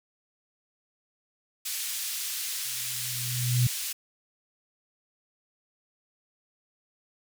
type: band-pass noise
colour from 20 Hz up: white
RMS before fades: -33 dBFS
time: 1.65-3.93 s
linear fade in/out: 10 ms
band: 2400 to 14000 Hz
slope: 12 dB/octave
type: tone with exponential growth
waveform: sine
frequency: 123.47 Hz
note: B2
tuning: in tune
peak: -18 dBFS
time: 2.65-3.67 s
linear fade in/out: 5 ms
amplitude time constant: 220 ms
effects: none